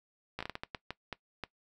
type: slowing click train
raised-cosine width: 0.3 ms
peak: -21 dBFS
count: 11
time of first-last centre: 0.39-1.437 s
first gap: 15 ms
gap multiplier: 1.4
effects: noise-tail reverb RT60 0.1 s tail -19 dB re dry